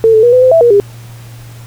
sine tone with pitch steps, 450 / 437.1 / 481.2 / 505 / 514 / 659 / 476 / 404.5 Hz, A4 / A4 / B4 / B4 / C5 / E5 / A#4 / G#4, +39 / -11 / -45 / +39 / -31 / -1 / +36 / -46 cents, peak -3 dBFS, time 0.04-0.8 s, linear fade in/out 0 ms, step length 95 ms, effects added 117 Hz sine -29 dBFS peak until 1.66 s + pink hiss -39 dBFS RMS until 1.66 s

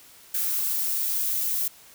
violet noise with high-pass filter sweep, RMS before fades -26 dBFS, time 0.34-1.68 s, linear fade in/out 5 ms, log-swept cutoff 1500 to 220 Hz, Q 2.7, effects white hiss -51 dBFS RMS until 1.94 s

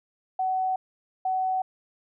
sine tone pair in turn, 751 / 751 Hz, F#5 / F#5, +26 / +26 cents, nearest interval unison, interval 0 cents, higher neither, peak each -23 dBFS, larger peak neither, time 0.39-0.76 / 1.25-1.62 s, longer neither, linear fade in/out 5 ms, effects none

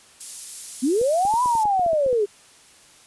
pink high-pass noise, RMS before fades -34 dBFS, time 0.2-1.64 s, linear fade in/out 10 ms, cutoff 8800 Hz, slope 12 dB/octave
sine linear two-way sweep, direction up then down, 233.1 to 1009 to 391.2 Hz, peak -17 dBFS, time 0.82-2.26 s, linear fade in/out 20 ms, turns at 1.43 s
clicks, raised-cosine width 2 ms, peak -23 dBFS, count 11, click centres 1.014 / 1.252 / 1.339 / 1.459 / 1.553 / 1.655 / 1.795 / 1.863 / 1.932 / 2.063 / 2.129 s
effects white hiss -51 dBFS RMS until 3.06 s + resampled to 24000 Hz

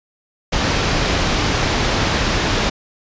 pink low-pass noise, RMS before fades -18 dBFS, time 0.52-2.7 s, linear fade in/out 10 ms, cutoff 6000 Hz, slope 24 dB/octave, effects resampled to 16000 Hz

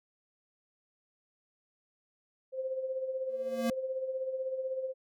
sine tone with tremolo, 523.3 Hz, C5, in tune, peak -30 dBFS, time 2.52-4.94 s, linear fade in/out 50 ms, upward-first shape sine, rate 16 Hz, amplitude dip 55%
square tone with exponential growth, 230.8 Hz, A#3, 17 cents flat, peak -27 dBFS, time 3.29-3.7 s, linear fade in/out 2 ms, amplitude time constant 88 ms
effects none

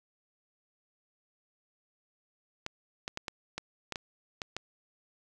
clicks, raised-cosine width 0.2 ms, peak -18 dBFS, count 9, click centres 2.664 / 3.079 / 3.174 / 3.282 / 3.58 / 3.923 / 3.958 / 4.418 / 4.566 s, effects 9-bit

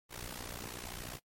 pink noise with amplitude modulation, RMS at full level -40 dBFS, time 0.09-1.2 s, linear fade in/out 50 ms, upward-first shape sine, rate 60.4 Hz, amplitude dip 90%, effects noise-tail reverb RT60 0.1 s tail -23 dB re dry + MP3 64 kbps

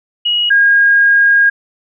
sine tone pair in turn, 2900 / 1627.6 Hz, F#7 / G#6, -35 / -35 cents, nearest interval minor seventh, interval 1000 cents, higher first, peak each -11 / -6 dBFS, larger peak second, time 0.25-0.5 / 0.5-1.5 s, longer second, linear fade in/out 10 ms, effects none

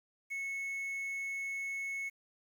triangle tone with quantisation, 2198 Hz, C#7, 15 cents flat, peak -34 dBFS, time 0.3-2.1 s, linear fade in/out 20 ms, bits 10, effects none

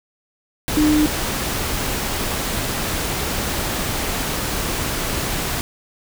sine tone in noise, 303.1 Hz, D#4, 45 cents flat, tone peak -13 dBFS, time 0.77-1.06 s, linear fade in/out 0 ms, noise pink, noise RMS -23 dBFS, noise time 0.68-5.61 s, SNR +7 dB, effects none

